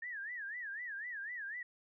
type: tone with vibrato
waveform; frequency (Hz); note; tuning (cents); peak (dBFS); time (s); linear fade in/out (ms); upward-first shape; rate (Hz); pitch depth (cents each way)
sine; 1777; A6; +17; -40; 0.02-1.63; 5; sine; 4; 200
effects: none